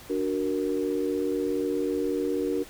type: chord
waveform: sine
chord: D augmented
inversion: none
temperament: equal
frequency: 293.7 / 370 / 466.2 Hz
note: D4 / F#4 / A#4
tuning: 0 / 0 / 0 cents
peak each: -29 dBFS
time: 0.09-2.64 s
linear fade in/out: 20 ms
effects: pink hiss -47 dBFS RMS until 2.69 s